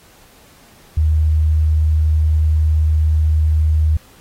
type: tone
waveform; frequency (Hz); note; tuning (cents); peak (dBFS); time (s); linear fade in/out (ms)
sine; 77.7; D#2; -2; -11; 0.97-3.97; 5
effects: pink hiss -48 dBFS RMS until 4.2 s + AAC 48 kbps